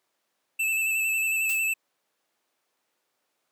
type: tone with vibrato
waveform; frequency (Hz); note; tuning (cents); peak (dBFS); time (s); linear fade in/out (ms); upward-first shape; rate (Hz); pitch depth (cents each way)
square; 2637; E7; 0; -24; 0.59-1.74; 10; square; 11; 21
type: noise with exponential decay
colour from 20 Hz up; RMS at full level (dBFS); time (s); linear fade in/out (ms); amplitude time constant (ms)
blue; -30; 1.49-1.67; 5; 39
effects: pink hiss -75 dBFS RMS until 3.51 s + high-pass 400 Hz 12 dB/octave